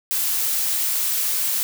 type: noise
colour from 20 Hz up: blue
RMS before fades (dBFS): -22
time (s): 0.11-1.63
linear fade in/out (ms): 0
effects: none